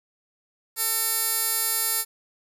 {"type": "tone with band-pass filter", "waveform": "15% pulse", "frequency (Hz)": 450, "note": "A4", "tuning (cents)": 39, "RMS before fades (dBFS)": -25, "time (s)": [0.76, 2.05], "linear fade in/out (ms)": 50, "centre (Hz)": 12000, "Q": 1.7, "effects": []}